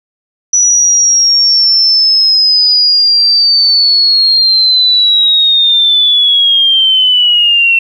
sine linear sweep, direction down, 5910 to 2700 Hz, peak -5 dBFS, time 0.53-7.79 s, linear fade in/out 5 ms, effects 7-bit

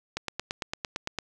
click train, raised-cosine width 0.2 ms, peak -13 dBFS, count 10, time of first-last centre 0.17-1.187 s, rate 8.85 Hz, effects none

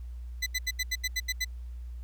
20% pulse tone bursts, 2007 Hz, B6, 27 cents sharp, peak -22 dBFS, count 9, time 0.42-1.448 s, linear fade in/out 10 ms, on 44 ms, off 79 ms, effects added 60 Hz sine -37 dBFS peak until 2.03 s + pink hiss -67 dBFS RMS until 2.03 s

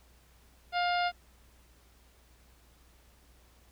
harmonic tone, 706 Hz, F5, 19 cents sharp, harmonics 1 / 2 / 3 / 4 / 5 / 6 / 7, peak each -28 / -34 / -38 / -40 / -42 / -44 / -45 dBFS, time 0.72-1.12 s, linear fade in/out 50 ms, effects added 60 Hz sine -60 dBFS peak until 3.71 s + pink hiss -64 dBFS RMS until 3.71 s

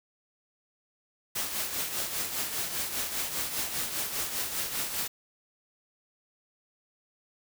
white noise with tremolo, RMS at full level -30 dBFS, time 1.35-5.08 s, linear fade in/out 10 ms, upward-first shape triangle, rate 5 Hz, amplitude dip 60%, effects none

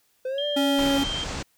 triangle exponential two-way sweep, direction up then down, 508 to 587.3 to 553 Hz, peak -24 dBFS, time 0.25-0.98 s, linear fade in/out 5 ms, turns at 0.45 s
sine tone with pitch glide, 3199 to 3155 Hz, G7 to G7, +34 to +10 cents, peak -28 dBFS, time 0.38-1.24 s, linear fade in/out 2 ms, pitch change -24 cents, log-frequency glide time 0.72-0.78 s
square tone, 277.2 Hz, C#4, in tune, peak -22 dBFS, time 0.56-1.04 s, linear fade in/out 10 ms
pink low-pass noise, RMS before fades -32 dBFS, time 0.78-1.43 s, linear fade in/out 10 ms, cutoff 7900 Hz, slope 48 dB/octave
effects white hiss -66 dBFS RMS until 1.57 s

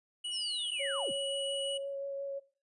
square tone, 2929 Hz, F#7, 18 cents flat, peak -36 dBFS, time 0.24-1.78 s, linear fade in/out 10 ms
sine linear sweep, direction down, 5690 to 43.61 Hz, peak -37 dBFS, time 0.31-1.13 s, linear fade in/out 50 ms
sine tone with vibrato, 554.4 Hz, C#5, in tune, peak -35 dBFS, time 0.79-2.4 s, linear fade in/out 20 ms, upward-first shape sine, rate 5.7 Hz, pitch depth 10 cents each way
effects noise-tail reverb RT60 0.4 s tail -18 dB re dry + resampled to 24000 Hz

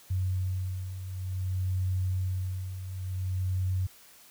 sine beating tone pair, 92.5 / 93.05 Hz, F#2 / F#2, 0 / +10 cents, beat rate 0.55 Hz, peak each -35 / -29 dBFS, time 0.1-3.87 s, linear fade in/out 10 ms, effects white hiss -55 dBFS RMS until 4.3 s

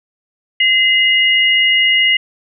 sine tone pair together, 2054 / 2869 Hz, C7 / F7, -33 / +46 cents, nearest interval tritone, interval 579 cents, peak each -12 dBFS, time 0.6-2.17 s, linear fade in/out 5 ms, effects none

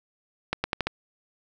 accelerating click train, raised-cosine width 0.3 ms, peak -9 dBFS, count 5, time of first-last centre 0.53-0.87 s, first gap 110 ms, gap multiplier 0.83, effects none

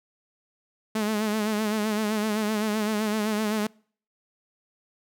sawtooth tone with vibrato, 213.7 Hz, G#3, 50 cents sharp, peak -20 dBFS, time 0.95-3.67 s, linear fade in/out 5 ms, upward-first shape sine, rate 7.8 Hz, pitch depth 56 cents each way, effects noise-tail reverb RT60 0.5 s tail -26 dB re dry

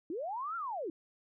sine linear two-way sweep, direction up then down, 293.7 to 1400 to 293.7 Hz, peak -35 dBFS, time 0.1-0.9 s, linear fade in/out 2 ms, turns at 0.56 s, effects none

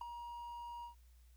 triangle tone with ADSR envelope, 950 Hz, A#5, 33 cents sharp, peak -34 dBFS, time 0.01-0.95 s, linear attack 5 ms, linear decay 3 ms, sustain -9 dB, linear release 110 ms, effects added 60 Hz sine -60 dBFS peak until 1.36 s + white hiss -75 dBFS RMS until 1.36 s

